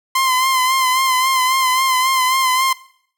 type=tone with vibrato; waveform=sawtooth; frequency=1038 Hz; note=C6; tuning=14 cents flat; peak=-10 dBFS; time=0.15-2.73 s; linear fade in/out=5 ms; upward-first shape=sine; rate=3.7 Hz; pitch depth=41 cents each way; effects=noise-tail reverb RT60 0.6 s tail -19 dB re dry